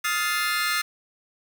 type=chord; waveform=sawtooth; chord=F dominant seventh; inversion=third; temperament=just; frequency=1257.2 / 1396.9 / 1746.1 / 2095 Hz; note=Eb6 / F6 / A6 / C7; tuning=+18 / 0 / -14 / +2 cents; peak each=-25 dBFS; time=0.04-0.82 s; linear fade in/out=10 ms; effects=7-bit